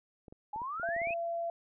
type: clicks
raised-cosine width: 2 ms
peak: -36 dBFS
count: 10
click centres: 0.282 / 0.325 / 0.561 / 0.618 / 0.798 / 0.889 / 0.964 / 1.017 / 1.072 / 1.107 s
type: exponential sweep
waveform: sine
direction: up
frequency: 819 to 2643 Hz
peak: -35 dBFS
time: 0.53-1.14 s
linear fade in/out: 5 ms
type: tone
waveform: sine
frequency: 678 Hz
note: E5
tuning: 49 cents sharp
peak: -32 dBFS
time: 0.83-1.5 s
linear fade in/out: 2 ms
effects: none